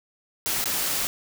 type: noise with dropouts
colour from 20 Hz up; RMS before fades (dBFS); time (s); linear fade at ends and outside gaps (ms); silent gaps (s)
white; -26; 0.46-1.07; 0; 0.641-0.657
effects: none